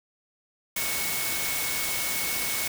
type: tone in noise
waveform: sine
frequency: 2210 Hz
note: C#7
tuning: 6 cents flat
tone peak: -34 dBFS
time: 0.76-2.68 s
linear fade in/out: 5 ms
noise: white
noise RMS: -29 dBFS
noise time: 0.76-2.68 s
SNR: -8 dB
effects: none